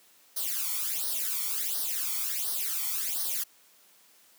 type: noise with flanger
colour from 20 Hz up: blue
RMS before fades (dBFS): -31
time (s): 0.36-3.44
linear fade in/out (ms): 10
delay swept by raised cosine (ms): 0.2 to 0.92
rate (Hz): 1.4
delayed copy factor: +1
effects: white hiss -60 dBFS RMS until 4.38 s + high-pass 200 Hz 12 dB/octave